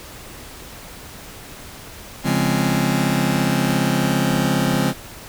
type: chord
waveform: sawtooth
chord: Db major seventh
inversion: none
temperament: just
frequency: 138.59 / 173.24 / 207.9 / 259.9 Hz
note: Db3 / F3 / Ab3 / C4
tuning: 0 / -14 / +2 / -11 cents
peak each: -18 dBFS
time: 2.23-4.94 s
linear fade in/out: 50 ms
effects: pink hiss -38 dBFS RMS until 5.28 s